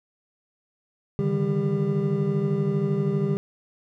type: tone cluster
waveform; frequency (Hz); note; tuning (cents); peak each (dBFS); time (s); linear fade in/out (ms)
triangle; 143 / 155.7 / 198.1 / 398.5; D3 / D#3 / G3 / G4; -46 / +2 / +18 / +28; -25; 1.19-3.37; 0
effects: none